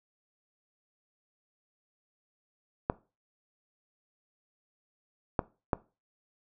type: clicks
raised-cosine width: 1 ms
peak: -11 dBFS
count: 3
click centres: 2.899 / 5.392 / 5.732 s
effects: noise-tail reverb RT60 0.3 s tail -20 dB re dry